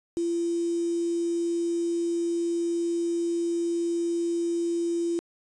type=tone with quantisation; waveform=sine; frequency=340.1 Hz; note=F4; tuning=46 cents flat; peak=-24 dBFS; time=0.17-5.19 s; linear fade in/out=0 ms; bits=7; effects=resampled to 22050 Hz